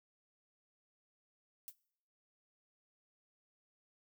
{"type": "noise with exponential decay", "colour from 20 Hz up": "violet", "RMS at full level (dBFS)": -43, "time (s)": [1.68, 1.75], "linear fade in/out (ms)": 0, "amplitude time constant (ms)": 15, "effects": ["noise-tail reverb RT60 0.7 s tail -22 dB re dry"]}